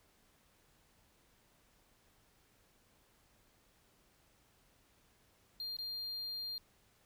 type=tone with dropouts; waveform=triangle; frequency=4200 Hz; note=C8; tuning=6 cents sharp; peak=-38 dBFS; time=5.6-6.58 s; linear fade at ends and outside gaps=1 ms; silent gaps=5.767-5.787 s; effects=pink hiss -70 dBFS RMS until 7.05 s